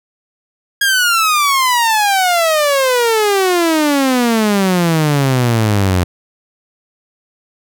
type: exponential sweep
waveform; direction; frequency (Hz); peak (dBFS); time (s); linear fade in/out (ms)
sawtooth; down; 1648 to 87.31; -7; 0.81-6.04; 5
effects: none